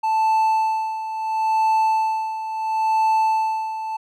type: tone with tremolo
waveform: triangle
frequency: 880 Hz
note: A5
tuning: in tune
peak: -13 dBFS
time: 0.03-3.97 s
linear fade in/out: 10 ms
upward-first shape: sine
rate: 0.73 Hz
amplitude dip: 70%
effects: none